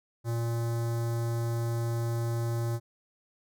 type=tone with notch filter; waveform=square; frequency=116.54 Hz; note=A#2; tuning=in tune; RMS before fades=-30 dBFS; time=0.24-2.8 s; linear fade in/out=50 ms; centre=2700 Hz; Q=0.65; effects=none

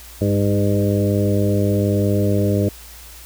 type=harmonic tone with a mistuned harmonic; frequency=101.2 Hz; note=G#2; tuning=44 cents flat; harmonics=1 / 2 / 3 / 4 / 5 / 6; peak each=-18 / -21 / -23 / -24 / -25 / -26 dBFS; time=0.21-2.69 s; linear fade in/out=5 ms; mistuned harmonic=3; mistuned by=+24 cents; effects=added 58 Hz sine -41 dBFS peak until 3.25 s + white hiss -41 dBFS RMS until 3.25 s

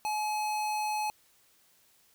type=tone; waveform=square; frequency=850 Hz; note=G#5; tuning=40 cents sharp; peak=-30 dBFS; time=0.05-1.1 s; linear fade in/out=0 ms; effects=white hiss -65 dBFS RMS until 2.14 s

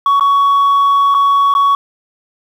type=tone with dropouts; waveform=sine; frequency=1120 Hz; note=C#6; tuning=18 cents sharp; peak=-5 dBFS; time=0.06-1.75 s; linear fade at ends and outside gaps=2 ms; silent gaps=0.197-0.208 / 1.143-1.147 / 1.54-1.55 s; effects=tanh soft clip ceiling -7 dBFS + 7-bit

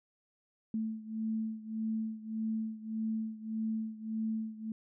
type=beating tone pair; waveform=sine; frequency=220 / 221.7 Hz; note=A3 / A3; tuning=0 / +13 cents; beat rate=1.7 Hz; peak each=-35 / -38 dBFS; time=0.74-4.72 s; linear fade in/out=2 ms; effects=none

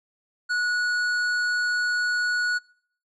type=tone with hard clipping; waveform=triangle; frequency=1463 Hz; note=F#6; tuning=20 cents flat; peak=-24 dBFS; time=0.49-2.59 s; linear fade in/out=20 ms; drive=14 dB; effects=noise-tail reverb RT60 0.6 s tail -24 dB re dry + low-pass 8000 Hz 12 dB/octave

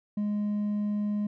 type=tone with hard clipping; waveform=sine; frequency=207.7 Hz; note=G#3; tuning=in tune; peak=-27 dBFS; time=0.17-1.27 s; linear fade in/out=5 ms; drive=2 dB; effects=none

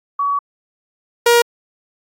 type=tone pair in turn; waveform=sine / sawtooth; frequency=1132 / 473.8 Hz; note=C#6 / A#4; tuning=+36 / +28 cents; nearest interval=octave + minor third; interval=1508 cents; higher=first; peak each=-15 / -5 dBFS; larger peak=second; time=0.19-0.39 / 1.26-1.42 s; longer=first; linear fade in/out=5 ms; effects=AAC 64 kbps

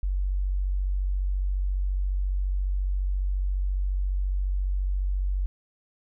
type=tone; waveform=sine; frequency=47.24 Hz; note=F#1; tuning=37 cents sharp; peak=-23 dBFS; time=0.03-5.46 s; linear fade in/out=0 ms; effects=none

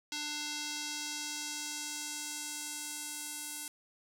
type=tone with band-pass filter sweep; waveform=square; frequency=297.2 Hz; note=D4; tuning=21 cents sharp; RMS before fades=-40 dBFS; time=0.12-3.68 s; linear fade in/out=2 ms; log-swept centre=4800 to 9800 Hz; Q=1.4; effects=none

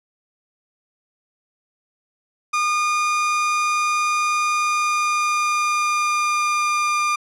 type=tone with pitch glide; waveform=30% pulse; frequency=1217 to 1202.3 Hz; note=D#6 to D6; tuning=-39 to +40 cents; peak=-15 dBFS; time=2.53-7.16 s; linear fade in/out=10 ms; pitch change=-21 cents; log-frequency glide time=4.45-7.01 s; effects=low-pass 8000 Hz 12 dB/octave

